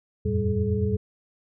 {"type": "tone cluster", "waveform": "sine", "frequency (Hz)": [85.5, 94, 112.9, 196.2, 426.7], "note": ["F2", "F#2", "A2", "G3", "G#4"], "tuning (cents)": [-36, 28, 45, 2, 47], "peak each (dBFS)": -28, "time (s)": [0.25, 0.97], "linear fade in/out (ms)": 10, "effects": []}